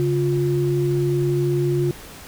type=tone pair together; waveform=sine; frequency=140 / 352.8 Hz; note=C#3 / F4; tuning=+18 / +18 cents; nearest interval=octave + major third; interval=1600 cents; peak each=-20 dBFS; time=0-1.91 s; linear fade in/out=0 ms; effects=pink hiss -40 dBFS RMS until 2.27 s